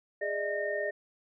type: tone cluster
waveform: sine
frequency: 412.9 / 599 / 639 / 1834 Hz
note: G#4 / D5 / D#5 / A#6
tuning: -10 / +34 / +46 / -29 cents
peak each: -36 / -33 / -38 / -35 dBFS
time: 0.21-0.91 s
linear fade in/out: 10 ms
effects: none